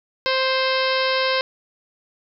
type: harmonic tone with a mistuned harmonic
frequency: 524 Hz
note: C5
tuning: 2 cents sharp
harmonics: 1 / 2 / 3 / 4 / 5 / 6 / 7 / 8 / 9 / 10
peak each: -22 / -25 / -27 / -28 / -29 / -30 / -30 / -31 / -32 / -32 dBFS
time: 0.26-1.41 s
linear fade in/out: 0 ms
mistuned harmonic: 7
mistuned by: +53 cents
effects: none